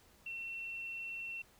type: tone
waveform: sine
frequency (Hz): 2709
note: E7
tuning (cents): +47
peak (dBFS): -40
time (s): 0.26-1.42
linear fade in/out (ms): 5
effects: pink hiss -65 dBFS RMS until 1.59 s